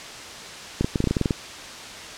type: clicks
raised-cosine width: 3 ms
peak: -8 dBFS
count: 11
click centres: 0.81 / 0.845 / 0.958 / 1.004 / 1.041 / 1.073 / 1.11 / 1.168 / 1.213 / 1.258 / 1.308 s
effects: white hiss -37 dBFS RMS until 2.17 s + low-pass 6000 Hz 12 dB/octave